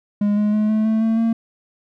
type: tone with pitch steps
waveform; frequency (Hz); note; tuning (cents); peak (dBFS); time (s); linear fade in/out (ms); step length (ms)
triangle; 205.9 / 209.4 / 212.9 / 216.5 / 220.2 / 223.9 / 227.7; G#3 / G#3 / G#3 / A3 / A3 / A3 / A#3; -15 / +15 / +43 / -28 / +2 / +30 / -40; -13; 0.21-1.33; 5; 160
effects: none